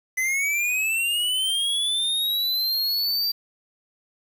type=linear sweep; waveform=square; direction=up; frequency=2017 to 4699 Hz; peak=-22 dBFS; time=0.17-3.32 s; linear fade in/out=10 ms; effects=8-bit